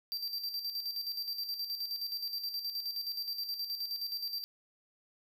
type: tone with tremolo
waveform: square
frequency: 4699 Hz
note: D8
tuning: in tune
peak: -34 dBFS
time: 0.12-4.44 s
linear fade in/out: 0 ms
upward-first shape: square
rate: 9.5 Hz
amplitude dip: 55%
effects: none